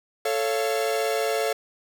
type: chord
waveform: 45% pulse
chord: A augmented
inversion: none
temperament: equal with one note detuned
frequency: 440 / 554.4 / 688.8 Hz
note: A4 / C#5 / E#5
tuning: 0 / 0 / -24 cents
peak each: -26 / -28 / -28 dBFS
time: 0.25-1.53 s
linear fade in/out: 5 ms
effects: none